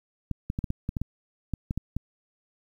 clicks, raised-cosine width 5 ms, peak -16 dBFS, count 12, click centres 0.313 / 0.501 / 0.589 / 0.642 / 0.704 / 0.891 / 0.968 / 1.016 / 1.537 / 1.709 / 1.776 / 1.966 s, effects 9-bit

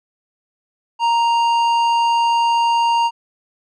triangle tone with tanh clipping, 932.3 Hz, A#5, in tune, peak -15 dBFS, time 0.99-3.11 s, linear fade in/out 50 ms, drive 15 dB, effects none

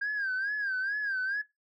sine tone with vibrato, 1604 Hz, G6, 39 cents sharp, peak -27 dBFS, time 0.01-1.42 s, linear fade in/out 10 ms, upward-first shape sine, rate 2.3 Hz, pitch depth 110 cents each way, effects noise-tail reverb RT60 0.2 s tail -20 dB re dry + tanh soft clip ceiling -26 dBFS

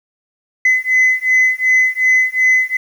sine beating tone pair, 2026 / 2028.7 Hz, B6 / B6, +44 / +46 cents, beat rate 2.7 Hz, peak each -12 / -12 dBFS, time 0.65-2.77 s, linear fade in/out 5 ms, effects tanh soft clip ceiling -6 dBFS + 7-bit

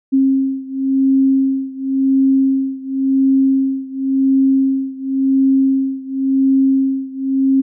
sine beating tone pair, 267.9 / 268.83 Hz, C4 / C4, +41 / +47 cents, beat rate 0.93 Hz, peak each -14 / -16 dBFS, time 0.12-7.62 s, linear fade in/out 20 ms, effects none

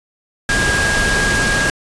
sine tone in noise, 1632 Hz, G#6, 31 cents flat, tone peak -16 dBFS, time 0.49-1.7 s, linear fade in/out 2 ms, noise pink, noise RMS -18 dBFS, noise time 0.49-1.7 s, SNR -1 dB, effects resampled to 22050 Hz

